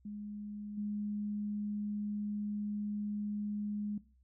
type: tone with level steps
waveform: sine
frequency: 207.7 Hz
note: G#3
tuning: in tune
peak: -40 / -34 dBFS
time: 0.05-3.98 s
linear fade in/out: 5 ms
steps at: 0.77 s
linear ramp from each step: 10 ms
effects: noise-tail reverb RT60 0.4 s tail -19 dB re dry + added 63 Hz sine -64 dBFS peak until 4.23 s